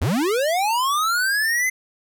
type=linear sweep; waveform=square; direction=up; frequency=61.74 to 2071 Hz; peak=-19 dBFS; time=0.01-1.7 s; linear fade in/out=10 ms; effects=none